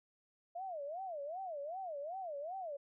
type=tone with vibrato; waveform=sine; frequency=659.3 Hz; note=E5; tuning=in tune; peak=-40 dBFS; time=0.55-2.77 s; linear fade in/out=10 ms; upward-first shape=sine; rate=2.6 Hz; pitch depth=280 cents each way; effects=none